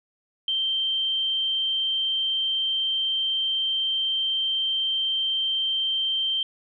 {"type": "tone", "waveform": "sine", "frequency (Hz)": 3136, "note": "G7", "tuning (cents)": 0, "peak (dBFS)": -22, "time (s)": [0.48, 6.43], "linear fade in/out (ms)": 2, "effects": []}